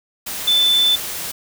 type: tone in noise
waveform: sine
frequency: 3520 Hz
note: A7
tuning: in tune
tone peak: -12 dBFS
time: 0.47-0.96 s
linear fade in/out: 10 ms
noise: white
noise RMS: -27 dBFS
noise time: 0.26-1.32 s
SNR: +12 dB
effects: none